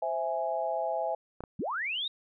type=chord; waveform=sine; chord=C augmented; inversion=none; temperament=equal; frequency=523.3 / 659.3 / 830.6 Hz; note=C5 / E5 / G#5; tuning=0 / 0 / 0 cents; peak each=-35 / -31 / -33 dBFS; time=0.02-1.15 s; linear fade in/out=5 ms
type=clicks; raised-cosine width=1 ms; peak=-25 dBFS; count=2; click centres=1.406 / 1.438 s
type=linear sweep; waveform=sine; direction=up; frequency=127.2 to 3823 Hz; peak=-30 dBFS; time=1.59-2.08 s; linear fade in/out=5 ms
effects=none